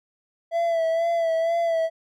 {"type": "tone with vibrato", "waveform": "triangle", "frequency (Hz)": 665, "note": "E5", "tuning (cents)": 15, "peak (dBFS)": -18, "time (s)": [0.51, 1.9], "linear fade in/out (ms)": 50, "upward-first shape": "sine", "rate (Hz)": 2.1, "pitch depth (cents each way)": 38, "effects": []}